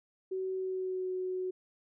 sine tone with pitch glide, 376.9 to 369.8 Hz, F#4 to F#4, +32 to -1 cents, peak -32 dBFS, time 0.31-1.51 s, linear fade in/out 10 ms, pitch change -33 cents, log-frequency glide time 0.54-1.12 s, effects none

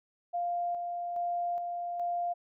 sine tone with tremolo, 698.5 Hz, F5, in tune, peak -29 dBFS, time 0.33-2.34 s, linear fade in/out 20 ms, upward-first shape square, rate 1.2 Hz, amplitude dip 35%, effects none

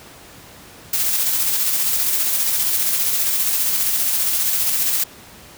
blue noise with tremolo, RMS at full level -18 dBFS, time 0.93-5.04 s, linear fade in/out 5 ms, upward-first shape square, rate 15 Hz, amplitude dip 25%, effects pink hiss -42 dBFS RMS until 5.57 s + high-pass 60 Hz 12 dB/octave

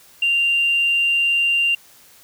sine tone, 2781 Hz, F7, 8 cents flat, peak -14 dBFS, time 0.22-1.75 s, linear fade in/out 5 ms, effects tanh soft clip ceiling -10 dBFS + white hiss -49 dBFS RMS until 2.23 s

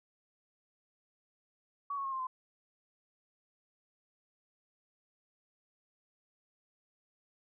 sine tone with pitch steps, 1130 / 1104.2 / 1079 / 1054.3 / 1030.2 Hz, C#6 / C#6 / C#6 / C6 / C6, +33 / -7 / -47 / +13 / -27 cents, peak -34 dBFS, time 1.9-2.27 s, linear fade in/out 5 ms, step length 74 ms, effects none

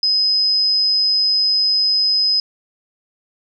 sine tone, 5050 Hz, D#8, 25 cents sharp, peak -13 dBFS, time 0.03-2.4 s, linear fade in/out 2 ms, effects none

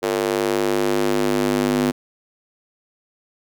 square tone with high-pass filter sweep, 50.3 Hz, G1, 45 cents sharp, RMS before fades -20 dBFS, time 0.02-1.92 s, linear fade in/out 20 ms, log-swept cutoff 420 to 260 Hz, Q 2.6, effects none

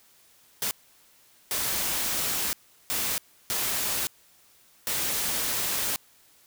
white noise bursts at uneven times, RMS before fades -28 dBFS, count 5, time 0.62-0.71 / 1.51-2.53 / 2.9-3.18 / 3.5-4.07 / 4.87-5.96 s, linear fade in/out 0 ms, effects white hiss -59 dBFS RMS until 6.46 s

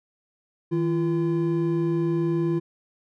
triangle tone pair together, 160 / 340.9 Hz, D#3 / F4, +49 / -42 cents, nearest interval octave + minor second, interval 1309 cents, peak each -23 / -21 dBFS, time 0.71-2.6 s, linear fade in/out 20 ms, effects none

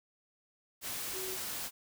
sine tone in noise, 375.7 Hz, F#4, 26 cents sharp, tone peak -41 dBFS, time 1.12-1.38 s, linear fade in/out 50 ms, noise white, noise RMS -39 dBFS, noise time 0.81-1.71 s, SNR -5 dB, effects none

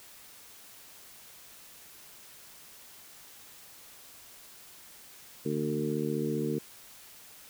harmonic tone with a mistuned harmonic, 75.2 Hz, D2, 42 cents sharp, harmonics 2 / 3 / 4 / 5 / 6, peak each -35 / -34 / -35 / -35 / -35 dBFS, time 5.45-6.59 s, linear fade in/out 10 ms, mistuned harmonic 2, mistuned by -19 cents, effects white hiss -52 dBFS RMS until 7.49 s

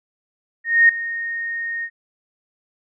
sine tone with ADSR envelope, 1852 Hz, A#6, 12 cents flat, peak -7 dBFS, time 0.64-1.9 s, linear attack 250 ms, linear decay 5 ms, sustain -16 dB, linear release 63 ms, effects none

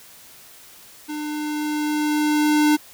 square tone with level ramp, 300.6 Hz, D4, 40 cents sharp, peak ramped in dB -28 to -14 dBFS, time 1.08-2.77 s, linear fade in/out 20 ms, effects white hiss -46 dBFS RMS until 2.93 s

